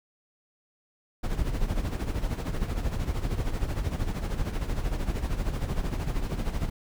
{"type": "noise with tremolo", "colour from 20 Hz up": "brown", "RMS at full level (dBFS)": -26, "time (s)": [1.23, 6.7], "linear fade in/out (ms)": 10, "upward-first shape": "sine", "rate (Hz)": 13, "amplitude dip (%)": 65, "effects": []}